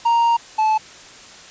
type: tone pair in turn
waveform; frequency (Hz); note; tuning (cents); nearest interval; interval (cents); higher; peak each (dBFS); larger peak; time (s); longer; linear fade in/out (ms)
triangle; 932.3 / 868.8; A#5 / A5; 0 / -22; minor second; 122; first; -11 / -12; first; 0.05-0.37 / 0.58-0.78; first; 10
effects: white hiss -41 dBFS RMS until 1.5 s + resampled to 16000 Hz